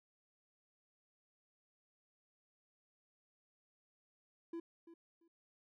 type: tone with echo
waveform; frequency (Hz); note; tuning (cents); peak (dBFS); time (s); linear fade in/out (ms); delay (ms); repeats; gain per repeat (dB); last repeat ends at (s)
triangle; 335.1; E4; +29; -39; 4.53-4.6; 5; 340; 2; -14; 5.28
effects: none